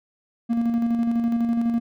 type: tone with tremolo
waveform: triangle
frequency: 233.1 Hz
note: A#3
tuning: in tune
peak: -16 dBFS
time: 0.49-1.8 s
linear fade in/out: 20 ms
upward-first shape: square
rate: 12 Hz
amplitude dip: 35%
effects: none